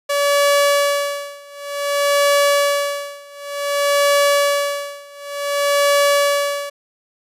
sawtooth tone with tremolo, 571 Hz, D5, 49 cents flat, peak -8 dBFS, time 0.09-6.7 s, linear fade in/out 10 ms, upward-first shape sine, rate 0.55 Hz, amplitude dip 95%, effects resampled to 32000 Hz

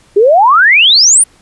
sine exponential sweep, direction up, 384.4 to 9890 Hz, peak -3 dBFS, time 0.16-1.24 s, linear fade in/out 10 ms, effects pink hiss -47 dBFS RMS until 1.41 s + resampled to 24000 Hz

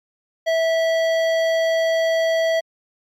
triangle tone with hard clipping, 654 Hz, E5, 14 cents flat, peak -18 dBFS, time 0.46-2.61 s, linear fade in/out 20 ms, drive 17 dB, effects MP3 64 kbps

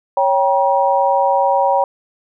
sine chord, G diminished, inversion second, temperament equal with one note detuned, 554.4 / 784 / 953.6 Hz, Db5 / G5 / Bb5, 0 / 0 / +39 cents, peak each -16 dBFS, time 0.17-1.84 s, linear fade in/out 2 ms, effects none

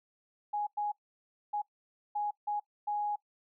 sine tone bursts at uneven times, 830.6 Hz, G#5, in tune, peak -30 dBFS, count 6, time 0.53-0.67 / 0.77-0.92 / 1.53-1.62 / 2.15-2.31 / 2.47-2.6 / 2.87-3.16 s, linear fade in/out 10 ms, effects noise-tail reverb RT60 0.1 s tail -20 dB re dry

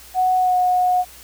sine tone with pitch glide, 740 to 727.7 Hz, F#5 to F#5, 0 to -29 cents, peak -14 dBFS, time 0.14-1.05 s, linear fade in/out 50 ms, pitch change -29 cents, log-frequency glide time 0.38-0.56 s, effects added 60 Hz sine -49 dBFS peak until 1.23 s + white hiss -43 dBFS RMS until 1.23 s

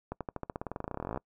accelerating click train, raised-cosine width 1 ms, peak -21 dBFS, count 27, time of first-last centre 0.12-1.175 s, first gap 87 ms, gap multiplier 0.93, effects noise-tail reverb RT60 0.1 s tail -25 dB re dry

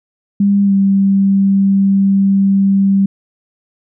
sine tone with pitch glide, 200.4 to 195.94 Hz, G3 to G3, +38 to -1 cents, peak -8 dBFS, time 0.4-3.06 s, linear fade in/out 5 ms, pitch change -39 cents, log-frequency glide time 0.64-0.73 s, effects none

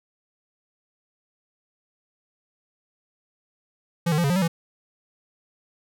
square tone with pitch steps, 170.4 / 151.5 / 172.6 / 139.5 / 177.9 / 192.1 / 167.4 Hz, F3 / D#3 / F3 / C#3 / F3 / G3 / E3, -42 / -46 / -20 / +11 / +32 / -35 / +27 cents, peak -20 dBFS, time 4.06-4.48 s, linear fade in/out 10 ms, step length 60 ms, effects none

